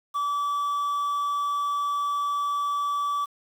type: tone with quantisation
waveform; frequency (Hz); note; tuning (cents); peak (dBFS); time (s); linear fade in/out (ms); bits
triangle; 1153; D6; -32; -22; 0.14-3.26; 20; 8
effects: none